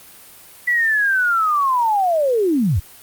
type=linear sweep; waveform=sine; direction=down; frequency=1975.5 to 66.9 Hz; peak=-14 dBFS; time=0.67-2.8 s; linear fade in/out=10 ms; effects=white hiss -43 dBFS RMS until 3.02 s + Opus 32 kbps